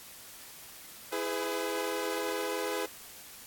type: chord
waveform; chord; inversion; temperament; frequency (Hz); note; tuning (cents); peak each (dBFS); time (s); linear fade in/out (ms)
sawtooth; E major; none; equal with one note detuned; 329.6 / 415.3 / 505.1; E4 / G#4 / B4; 0 / 0 / +39; -34 / -31 / -31; 1.12-2.86; 5
effects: white hiss -49 dBFS RMS until 3.46 s + AAC 64 kbps